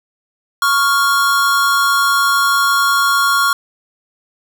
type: tone pair together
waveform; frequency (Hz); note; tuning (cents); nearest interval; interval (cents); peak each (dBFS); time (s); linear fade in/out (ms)
square; 1111.2 / 1400; C#6 / F6; +4 / +4; major third; 400; -15; 0.62-3.53; 2
effects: none